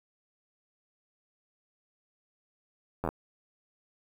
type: slowing click train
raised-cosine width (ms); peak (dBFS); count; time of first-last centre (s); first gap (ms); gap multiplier
1; -17; 5; 3.04-3.09; 11; 1.08
effects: 8-bit